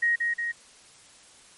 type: tone with echo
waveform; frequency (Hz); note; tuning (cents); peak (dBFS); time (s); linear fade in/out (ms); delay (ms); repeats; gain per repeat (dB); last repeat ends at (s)
sine; 1880; A#6; +14; -20; 0.02-0.16; 10; 180; 2; -3; 0.52
effects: white hiss -53 dBFS RMS until 1.57 s + MP3 48 kbps